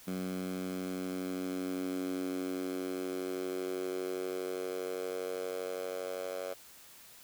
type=tone with high-pass filter sweep; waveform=10% pulse; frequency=92.5 Hz; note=F#2; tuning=in tune; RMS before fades=-37 dBFS; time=0.07-6.54 s; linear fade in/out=10 ms; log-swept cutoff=200 to 560 Hz; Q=3.9; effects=white hiss -55 dBFS RMS until 7.23 s